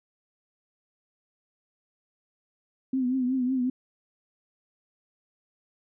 sine tone with vibrato, 255.9 Hz, C4, 38 cents flat, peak -23 dBFS, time 2.93-3.7 s, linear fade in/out 5 ms, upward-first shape triangle, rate 5.4 Hz, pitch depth 80 cents each way, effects none

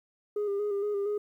sine tone with vibrato, 407.8 Hz, G#4, 32 cents flat, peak -25 dBFS, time 0.36-1.18 s, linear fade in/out 5 ms, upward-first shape square, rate 4.3 Hz, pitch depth 33 cents each way, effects tanh soft clip ceiling -26 dBFS + 11-bit

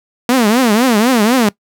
sawtooth tone with vibrato, 233.1 Hz, A#3, in tune, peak -5 dBFS, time 0.29-1.49 s, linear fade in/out 2 ms, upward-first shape triangle, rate 4 Hz, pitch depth 260 cents each way, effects noise-tail reverb RT60 0.1 s tail -21 dB re dry

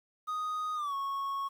triangle tone with pitch glide, 1244.5 to 1102.3 Hz, D#6 to C#6, 0 to -10 cents, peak -30 dBFS, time 0.27-1.49 s, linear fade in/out 20 ms, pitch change -210 cents, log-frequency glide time 0.75-0.94 s, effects 10-bit

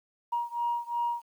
sine beating tone pair, 947 / 949.8 Hz, A#5 / A#5, +27 / +32 cents, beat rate 2.8 Hz, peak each -30 / -31 dBFS, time 0.32-1.22 s, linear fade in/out 10 ms, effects tanh soft clip ceiling -21 dBFS + 10-bit

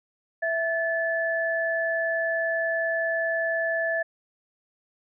sine tone pair together, 659.3 / 1734.9 Hz, E5 / A6, 0 / -25 cents, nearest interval octave + perfect fourth, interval 1675 cents, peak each -26 dBFS, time 0.42-4.03 s, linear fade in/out 10 ms, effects none

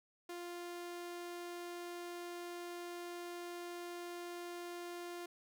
sawtooth tone, 349.2 Hz, F4, in tune, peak -40 dBFS, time 0.29-5.26 s, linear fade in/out 5 ms, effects none

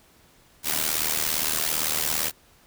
white noise with amplitude modulation, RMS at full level -22 dBFS, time 0.63-2.32 s, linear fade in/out 50 ms, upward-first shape sine, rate 77.6 Hz, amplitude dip 80%, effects pink hiss -57 dBFS RMS until 2.66 s

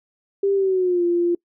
sine tone with pitch glide, 395.9 to 346.6 Hz, G4 to F4, +17 to -13 cents, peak -16 dBFS, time 0.43-1.35 s, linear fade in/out 5 ms, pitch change -230 cents, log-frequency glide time 0.54-1.04 s, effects noise-tail reverb RT60 0.1 s tail -25 dB re dry

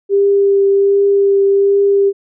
sine tone with vibrato, 397.5 Hz, G4, 24 cents sharp, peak -8 dBFS, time 0.09-2.13 s, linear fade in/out 50 ms, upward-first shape triangle, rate 1.3 Hz, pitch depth 13 cents each way, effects none

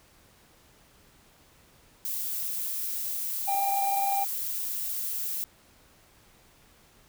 violet noise, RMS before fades -32 dBFS, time 2.05-5.44 s, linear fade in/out 0 ms
triangle tone with tremolo, 793 Hz, G5, 20 cents sharp, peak -22 dBFS, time 3.47-4.25 s, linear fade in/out 20 ms, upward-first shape square, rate 20 Hz, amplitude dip 25%
effects pink hiss -59 dBFS RMS until 7.08 s

